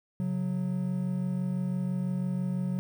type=tone pair together; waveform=triangle; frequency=137.32 / 183.3 Hz; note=C#3 / F#3; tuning=-16 / -16 cents; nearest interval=perfect fourth; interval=500 cents; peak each=-31 / -27 dBFS; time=0.2-2.79 s; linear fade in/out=0 ms; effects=10-bit